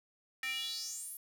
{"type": "tone with high-pass filter sweep", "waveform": "square", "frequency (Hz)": 261.6, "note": "C4", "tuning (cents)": 0, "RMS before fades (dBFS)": -40, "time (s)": [0.43, 1.17], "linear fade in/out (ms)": 2, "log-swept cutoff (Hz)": [2000, 12000], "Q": 5.8, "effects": []}